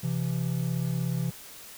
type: tone pair together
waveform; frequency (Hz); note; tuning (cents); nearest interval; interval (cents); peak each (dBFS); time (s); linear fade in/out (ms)
triangle; 130.81 / 167.4; C3 / E3; 0 / +27; major third; 427; -27; 0.03-1.31; 10
effects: white hiss -46 dBFS RMS until 1.77 s